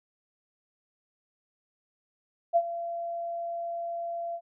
sine tone with ADSR envelope, 682 Hz, F5, 41 cents flat, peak -17 dBFS, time 2.53-4.41 s, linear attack 32 ms, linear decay 56 ms, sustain -14 dB, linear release 64 ms, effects none

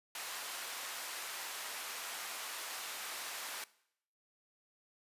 pink high-pass noise, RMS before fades -43 dBFS, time 0.15-3.64 s, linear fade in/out 2 ms, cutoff 930 Hz, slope 12 dB/octave, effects noise-tail reverb RT60 0.7 s tail -20 dB re dry + resampled to 32000 Hz

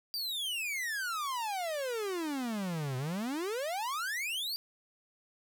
45% pulse exponential two-way sweep, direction down then up, 4787 to 124.5 to 4787 Hz, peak -33 dBFS, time 0.14-4.56 s, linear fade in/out 0 ms, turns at 2.97 s, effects none

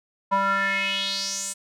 square tone with band-pass filter sweep, 196 Hz, G3, in tune, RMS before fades -25 dBFS, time 0.31-1.54 s, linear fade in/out 20 ms, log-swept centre 970 to 8600 Hz, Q 4.6, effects none

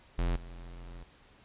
square tone with level steps, 43.19 Hz, F1, 18 cents flat, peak -28 / -44 dBFS, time 0.18-1.04 s, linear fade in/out 10 ms, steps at 0.36 s, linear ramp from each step 5 ms, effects pink hiss -60 dBFS RMS until 1.44 s + resampled to 8000 Hz

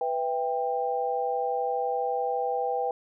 sine chord, E minor, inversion second, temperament just, 494.4 / 659.3 / 791.1 Hz, B4 / E5 / G5, +2 / 0 / +16 cents, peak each -29 / -34 / -28 dBFS, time 0.01-2.91 s, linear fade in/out 2 ms, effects none

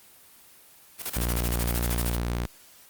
white noise with tremolo, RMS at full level -30 dBFS, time 0.98-2.18 s, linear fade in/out 50 ms, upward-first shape square, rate 13 Hz, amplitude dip 75%
sawtooth tone, 59.2 Hz, A#1, 27 cents sharp, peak -21 dBFS, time 1.16-2.46 s, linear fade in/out 0 ms
effects white hiss -53 dBFS RMS until 2.89 s + Opus 24 kbps

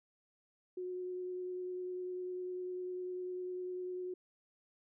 sine tone with vibrato, 364.1 Hz, F#4, 28 cents flat, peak -38 dBFS, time 0.77-4.14 s, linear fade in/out 5 ms, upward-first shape triangle, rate 10 Hz, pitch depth 13 cents each way, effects none

